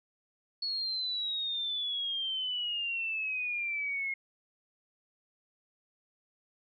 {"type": "exponential sweep", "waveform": "sine", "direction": "down", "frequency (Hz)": [4386, 2149], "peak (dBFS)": -31, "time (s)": [0.62, 4.14], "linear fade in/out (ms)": 5, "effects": []}